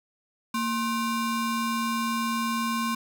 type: ring-modulated tone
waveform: square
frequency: 646 Hz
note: E5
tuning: 35 cents flat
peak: -23 dBFS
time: 0.54-2.95 s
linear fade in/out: 5 ms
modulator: 416 Hz
effects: none